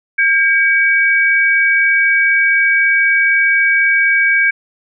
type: tone pair together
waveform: sine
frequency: 1605.8 / 2271 Hz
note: G6 / C#7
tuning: +41 / +41 cents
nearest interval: tritone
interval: 600 cents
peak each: -12 dBFS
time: 0.18-4.51 s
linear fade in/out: 10 ms
effects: none